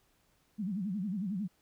sine tone with vibrato, 196 Hz, G3, in tune, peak -32 dBFS, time 0.58-1.48 s, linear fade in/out 20 ms, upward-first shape sine, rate 11 Hz, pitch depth 190 cents each way, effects pink hiss -71 dBFS RMS until 1.61 s

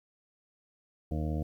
harmonic tone, 77.2 Hz, D#2, 13 cents flat, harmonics 1 / 2 / 3 / 4 / 6 / 7 / 8 / 9, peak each -32 / -35 / -39 / -39 / -45 / -45 / -50 / -46 dBFS, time 1.11-1.43 s, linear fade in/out 5 ms, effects 11-bit

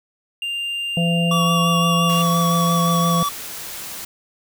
triangle tone, 2794 Hz, F7, in tune, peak -21 dBFS, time 0.42-2.22 s, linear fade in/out 2 ms
harmonic tone, 170 Hz, F3, 46 cents flat, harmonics 1 / 3 / 4, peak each -17 / -27 / -28 dBFS, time 0.97-3.23 s, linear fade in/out 2 ms
square tone with vibrato, 1137 Hz, C#6, 44 cents sharp, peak -20 dBFS, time 1.31-3.29 s, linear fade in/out 5 ms, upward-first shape sine, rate 5.8 Hz, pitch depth 23 cents each way
white noise, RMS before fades -32 dBFS, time 2.09-4.05 s, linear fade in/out 5 ms
effects none

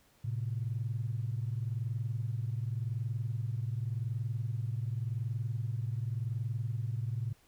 sine tone pair together, 110.4 / 131.29 Hz, A2 / C3, +6 / +6 cents, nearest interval minor third, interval 300 cents, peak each -33 / -36 dBFS, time 0.24-7.33 s, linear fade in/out 10 ms, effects tanh soft clip ceiling -24 dBFS + pink hiss -66 dBFS RMS until 7.47 s

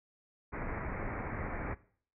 pink low-pass noise, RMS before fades -38 dBFS, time 0.52-1.75 s, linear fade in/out 20 ms, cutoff 2300 Hz, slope 96 dB/octave, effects noise-tail reverb RT60 0.5 s tail -19 dB re dry

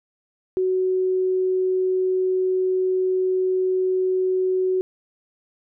sine tone, 372.3 Hz, F#4, 11 cents sharp, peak -18 dBFS, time 0.57-4.81 s, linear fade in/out 0 ms, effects none

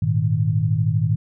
sine chord, Ab suspended second, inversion none, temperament equal, 103.83 / 116.54 / 155.56 Hz, Ab2 / Bb2 / Eb3, 0 / 0 / 0 cents, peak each -21 dBFS, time 0.02-1.16 s, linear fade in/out 5 ms, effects none

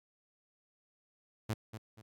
sawtooth tone with echo, 110.3 Hz, A2, 5 cents sharp, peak -28 dBFS, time 1.49-1.54 s, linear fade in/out 10 ms, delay 240 ms, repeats 2, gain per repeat -10 dB, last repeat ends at 2.02 s, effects AAC 64 kbps

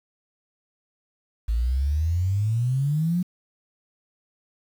sine exponential sweep, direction up, 54 to 183.4 Hz, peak -20 dBFS, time 1.48-3.23 s, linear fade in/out 10 ms, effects 8-bit

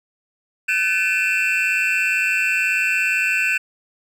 triangle tone cluster, 1517 / 1737 / 2391 / 2489 / 2672 Hz, F#6 / A6 / D7 / D#7 / E7, +43 / -23 / +30 / 0 / +23 cents, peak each -21 / -27 / -24 / -24 / -18 dBFS, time 0.68-3.58 s, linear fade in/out 10 ms, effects tanh soft clip ceiling -5 dBFS

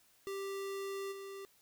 square tone with level steps, 392.5 Hz, G4, 2 cents sharp, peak -39 / -45 dBFS, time 0.27-1.45 s, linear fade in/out 0 ms, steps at 1.11 s, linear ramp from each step 20 ms, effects white hiss -68 dBFS RMS until 1.61 s

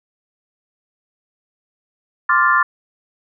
sine chord, D minor seventh, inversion third, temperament equal, 1046.5 / 1174.7 / 1396.9 / 1760 Hz, C6 / D6 / F6 / A6, 0 / 0 / 0 / 0 cents, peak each -17 dBFS, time 2.29-2.63 s, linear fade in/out 5 ms, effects none

